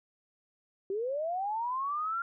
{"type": "linear sweep", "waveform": "sine", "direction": "up", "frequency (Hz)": [374.6, 1396], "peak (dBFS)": -30, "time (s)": [0.9, 2.22], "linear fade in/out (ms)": 2, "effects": []}